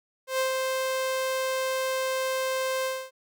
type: tone with ADSR envelope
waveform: sawtooth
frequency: 523.3 Hz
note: C5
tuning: in tune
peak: -19 dBFS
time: 0.27-3.11 s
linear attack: 120 ms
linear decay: 120 ms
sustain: -3 dB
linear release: 260 ms
effects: none